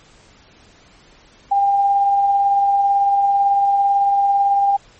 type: tone with tremolo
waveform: sine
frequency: 799 Hz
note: G5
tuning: 33 cents sharp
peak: -11 dBFS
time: 1.51-4.77 s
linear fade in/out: 10 ms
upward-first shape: sine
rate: 18 Hz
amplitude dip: 25%
effects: pink hiss -49 dBFS RMS until 4.99 s + MP3 32 kbps